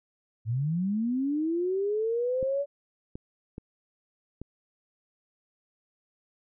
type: linear sweep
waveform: sine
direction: up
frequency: 104.8 to 575 Hz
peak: -25 dBFS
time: 0.45-2.66 s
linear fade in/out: 50 ms
type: clicks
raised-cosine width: 3 ms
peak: -25 dBFS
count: 4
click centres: 2.428 / 3.155 / 3.581 / 4.416 s
effects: none